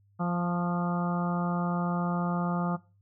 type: harmonic tone with a mistuned harmonic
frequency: 174.61 Hz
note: F3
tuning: in tune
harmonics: 1 / 2 / 3 / 4 / 5 / 6 / 7 / 8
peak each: -27 / -40 / -40 / -37 / -38 / -43 / -37 / -46 dBFS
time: 0.19-2.77 s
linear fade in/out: 20 ms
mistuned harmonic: 6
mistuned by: +42 cents
effects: noise-tail reverb RT60 0.3 s tail -19 dB re dry + added 100 Hz sine -61 dBFS peak until 3.01 s